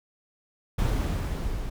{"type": "noise with level ramp", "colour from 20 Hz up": "brown", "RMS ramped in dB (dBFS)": [-23, -33], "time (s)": [0.78, 1.7], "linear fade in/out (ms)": 10, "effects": []}